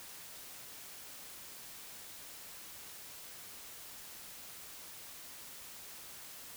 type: silence
effects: white hiss -50 dBFS RMS until 6.56 s